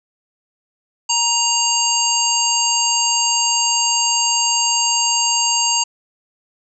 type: harmonic tone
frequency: 935 Hz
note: A#5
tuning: 5 cents sharp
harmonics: 1 / 3 / 5 / 7 / 8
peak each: -21 / -21 / -21 / -21 / -21 dBFS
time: 1.09-5.84 s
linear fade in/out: 10 ms
effects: none